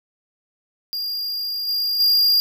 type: tone with level steps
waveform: square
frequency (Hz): 4809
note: D8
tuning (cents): +40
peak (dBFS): -24 / -20 / -14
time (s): 0.93-2.4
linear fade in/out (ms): 0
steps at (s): 1.67 / 1.99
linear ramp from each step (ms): 20
effects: none

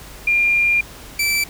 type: tone pair in turn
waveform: sine / sawtooth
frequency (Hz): 2400 / 2326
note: D7 / D7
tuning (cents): +37 / -17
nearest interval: minor second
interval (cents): 54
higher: first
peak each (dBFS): -13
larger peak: neither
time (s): 0.27-0.81 / 1.19-1.44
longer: first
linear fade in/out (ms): 5
effects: added 50 Hz sine -41 dBFS peak until 1.49 s + pink hiss -39 dBFS RMS until 1.49 s

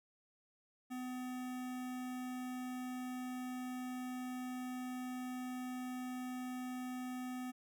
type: tone with notch filter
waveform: square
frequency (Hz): 252.4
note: B3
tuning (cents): +38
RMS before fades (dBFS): -43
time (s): 0.9-7.52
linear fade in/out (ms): 20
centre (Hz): 4400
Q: 1.7
effects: none

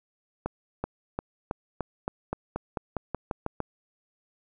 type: accelerating click train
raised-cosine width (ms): 1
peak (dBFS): -15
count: 14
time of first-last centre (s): 0.46-3.603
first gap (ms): 380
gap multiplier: 0.92
effects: none

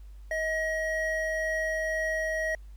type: tone pair together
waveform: triangle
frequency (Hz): 634 / 1900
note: D#5 / A#6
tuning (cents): +32 / +33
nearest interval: octave + perfect fifth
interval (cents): 1901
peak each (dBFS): -28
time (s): 0.31-2.55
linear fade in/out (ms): 2
effects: added 50 Hz sine -43 dBFS peak until 2.76 s + pink hiss -67 dBFS RMS until 2.76 s

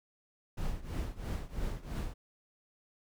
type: noise with tremolo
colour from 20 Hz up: brown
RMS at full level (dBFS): -33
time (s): 0.57-2.14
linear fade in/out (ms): 10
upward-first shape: triangle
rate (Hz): 3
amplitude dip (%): 90
effects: none

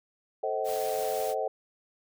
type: chord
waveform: sine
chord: A diminished seventh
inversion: none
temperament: just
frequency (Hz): 440 / 528 / 633.6 / 760.3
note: A4 / C5 / Eb5 / Gb5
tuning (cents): 0 / +16 / +31 / +47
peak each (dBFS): -33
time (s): 0.43-1.48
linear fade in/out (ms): 5
type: noise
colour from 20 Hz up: white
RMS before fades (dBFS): -41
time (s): 0.64-1.35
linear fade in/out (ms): 50
effects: none

